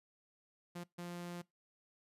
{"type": "tone bursts at uneven times", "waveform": "sawtooth", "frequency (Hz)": 174.61, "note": "F3", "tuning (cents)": 0, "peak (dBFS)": -39, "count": 2, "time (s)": [[0.75, 0.84], [0.98, 1.42]], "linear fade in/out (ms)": 10, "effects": ["noise-tail reverb RT60 0.2 s tail -23 dB re dry", "resampled to 32000 Hz"]}